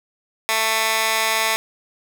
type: tone with high-pass filter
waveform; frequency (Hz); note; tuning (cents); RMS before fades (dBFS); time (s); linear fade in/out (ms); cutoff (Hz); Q
15% pulse; 221.7; A3; +13; -20; 0.49-1.56; 0; 1300; 0.94
effects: none